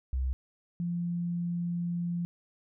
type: tone pair in turn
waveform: sine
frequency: 64.8 / 173 Hz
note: C2 / F3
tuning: -16 / -16 cents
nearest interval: octave + perfect fourth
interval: 1700 cents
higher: second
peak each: -27 / -29 dBFS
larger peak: first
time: 0.13-0.33 / 0.8-2.25 s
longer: second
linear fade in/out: 0 ms
effects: none